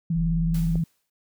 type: tone with vibrato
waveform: sine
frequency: 164.81 Hz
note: E3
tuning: in tune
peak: -21 dBFS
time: 0.1-0.84 s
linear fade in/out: 5 ms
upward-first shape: triangle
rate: 19 Hz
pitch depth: 72 cents each way
type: tone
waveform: sine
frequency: 41.2 Hz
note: E1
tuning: in tune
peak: -26 dBFS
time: 0.14-0.82 s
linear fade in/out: 50 ms
type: noise with exponential decay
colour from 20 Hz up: white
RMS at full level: -40 dBFS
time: 0.54-1.1 s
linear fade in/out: 5 ms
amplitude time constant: 120 ms
type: click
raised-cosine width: 2 ms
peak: -22 dBFS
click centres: 0.756 s
effects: none